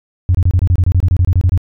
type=tone bursts; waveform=sine; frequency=90 Hz; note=F#2; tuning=47 cents flat; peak=-6 dBFS; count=16; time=0.29-1.576 s; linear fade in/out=0 ms; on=56 ms; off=26 ms; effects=tanh soft clip ceiling -4 dBFS